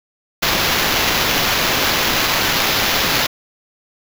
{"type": "noise with sample-and-hold", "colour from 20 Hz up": "violet", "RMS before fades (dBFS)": -17, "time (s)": [0.42, 3.27], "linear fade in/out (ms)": 10, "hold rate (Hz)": 8820, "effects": []}